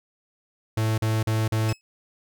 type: tone bursts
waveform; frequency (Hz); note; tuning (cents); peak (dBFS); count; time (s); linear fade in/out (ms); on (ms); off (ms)
45% pulse; 110; A2; 0; -21; 4; 0.77-1.73; 5; 210; 40
type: tone with exponential decay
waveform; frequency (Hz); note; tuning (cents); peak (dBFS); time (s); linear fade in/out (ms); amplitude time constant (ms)
20% pulse; 2582; E7; -37; -25; 1.69-1.81; 0; 26
effects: none